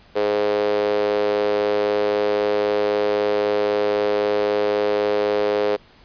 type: tone with high-pass filter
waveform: sawtooth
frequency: 103.83 Hz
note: G#2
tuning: in tune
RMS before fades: -20 dBFS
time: 0.15-5.77 s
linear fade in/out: 20 ms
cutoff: 460 Hz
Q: 8.3
effects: pink hiss -51 dBFS RMS until 6.04 s + resampled to 11025 Hz